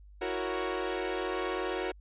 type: chord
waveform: sawtooth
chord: F# dominant seventh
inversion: third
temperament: equal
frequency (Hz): 329.6 / 370 / 466.2 / 554.4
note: E4 / F#4 / A#4 / C#5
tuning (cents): 0 / 0 / 0 / 0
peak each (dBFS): -35 / -30 / -33 / -35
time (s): 0.21-1.92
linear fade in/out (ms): 10
effects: added 50 Hz sine -50 dBFS peak until 2 s + resampled to 8000 Hz